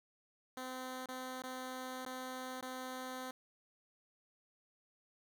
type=tone with dropouts; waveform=10% pulse; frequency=257 Hz; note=C4; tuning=31 cents flat; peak=-34 dBFS; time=0.57-3.31 s; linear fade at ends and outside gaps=2 ms; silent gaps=1.059-1.087 / 1.421-1.437 / 2.051-2.062 / 2.61-2.626 s; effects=none